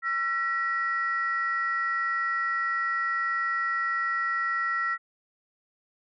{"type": "tone pair together", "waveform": "sine", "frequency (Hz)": [1350, 1909.2], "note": ["E6", "A#6"], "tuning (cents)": [41, 41], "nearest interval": "tritone", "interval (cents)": 600, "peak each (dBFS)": -27, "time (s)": [0.02, 4.98], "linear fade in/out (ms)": 50, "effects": ["tanh soft clip ceiling -18 dBFS"]}